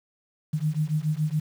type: beating tone pair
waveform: sine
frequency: 150 / 157.1 Hz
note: D3 / D#3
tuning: +37 / +17 cents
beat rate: 7.1 Hz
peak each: -26 / -26 dBFS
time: 0.53-1.4 s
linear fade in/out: 10 ms
effects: 8-bit